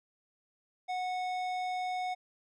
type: tone with tanh clipping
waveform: triangle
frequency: 734 Hz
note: F#5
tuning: 14 cents flat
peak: -34 dBFS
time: 0.88-2.15 s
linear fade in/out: 20 ms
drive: 18 dB
effects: none